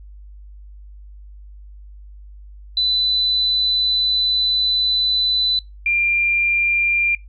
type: tone pair in turn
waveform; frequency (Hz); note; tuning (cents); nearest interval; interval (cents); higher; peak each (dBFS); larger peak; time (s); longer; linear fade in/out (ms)
sine; 3998 / 2388; B7 / D7; +20 / +28; major sixth; 892; first; -15; neither; 2.77-5.59 / 5.86-7.15; first; 2
effects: noise-tail reverb RT60 0.2 s tail -23 dB re dry + added 50 Hz sine -37 dBFS peak until 7.28 s